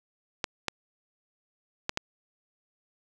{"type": "clicks", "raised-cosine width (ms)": 0.2, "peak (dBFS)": -10, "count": 4, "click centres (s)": [0.442, 0.683, 1.894, 1.974], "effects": []}